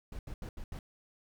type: noise bursts at uneven times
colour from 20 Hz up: brown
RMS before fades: -41 dBFS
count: 5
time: 0.12-0.19 / 0.27-0.34 / 0.42-0.49 / 0.57-0.64 / 0.72-0.79 s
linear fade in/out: 2 ms
effects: none